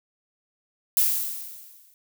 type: noise with exponential decay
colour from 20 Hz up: violet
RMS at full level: -18 dBFS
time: 0.97-1.94 s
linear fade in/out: 1 ms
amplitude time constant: 210 ms
effects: none